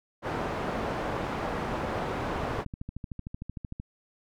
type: low-pass noise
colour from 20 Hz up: white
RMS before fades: -32 dBFS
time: 0.22-2.65 s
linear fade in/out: 50 ms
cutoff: 930 Hz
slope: 12 dB/octave
type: click train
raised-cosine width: 5 ms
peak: -24 dBFS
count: 20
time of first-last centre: 2.36-3.799 s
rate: 13.2 Hz
effects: none